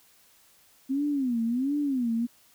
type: tone with vibrato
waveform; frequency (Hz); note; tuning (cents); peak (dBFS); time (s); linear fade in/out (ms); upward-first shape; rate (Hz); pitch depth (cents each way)
sine; 258.5; C4; -21; -24; 0.89-2.27; 20; sine; 1.4; 220
effects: white hiss -60 dBFS RMS until 2.54 s